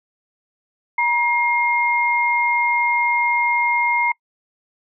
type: tone pair together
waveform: sine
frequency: 952.3 / 2128 Hz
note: A#5 / C7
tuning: +37 / +29 cents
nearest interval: octave + major second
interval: 1392 cents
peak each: -18 / -18 dBFS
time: 0.98-4.12 s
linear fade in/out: 5 ms
effects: noise-tail reverb RT60 0.1 s tail -26 dB re dry